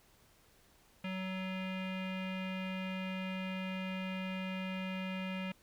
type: tone with low-pass filter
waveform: square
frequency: 187.7 Hz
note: F#3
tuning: 25 cents sharp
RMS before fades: -39 dBFS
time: 1.04-5.52 s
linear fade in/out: 5 ms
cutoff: 2600 Hz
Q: 4.7
effects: pink hiss -66 dBFS RMS until 5.62 s